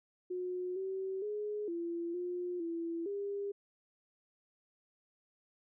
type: tone with pitch steps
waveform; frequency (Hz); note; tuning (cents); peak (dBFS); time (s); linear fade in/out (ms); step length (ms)
sine; 362.8 / 382 / 418.8 / 340 / 355.9 / 334.6 / 402.2; F#4 / G4 / G#4 / F4 / F4 / E4 / G4; -34 / -45 / +15 / -46 / +33 / +26 / +44; -35; 0.3-3.52; 10; 460
effects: none